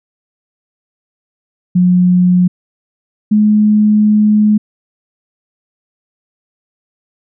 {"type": "tone pair in turn", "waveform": "sine", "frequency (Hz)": [180, 211.5], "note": ["F#3", "G#3"], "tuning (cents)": [-47, 32], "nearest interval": "minor third", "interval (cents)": 279, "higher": "second", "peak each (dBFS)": -6, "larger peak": "neither", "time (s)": [[1.75, 2.48], [3.31, 4.58]], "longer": "second", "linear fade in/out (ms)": 10, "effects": []}